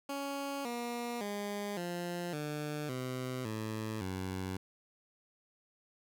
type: tone with pitch steps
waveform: 15% pulse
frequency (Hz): 279.1 / 238.8 / 204.3 / 174.81 / 149.57 / 127.97 / 109.49 / 93.68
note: C#4 / A#3 / G#3 / F3 / D3 / C3 / A2 / F#2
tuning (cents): +12 / +42 / -28 / +2 / +32 / -38 / -8 / +22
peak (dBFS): -30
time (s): 0.09-4.57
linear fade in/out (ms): 5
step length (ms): 560
effects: none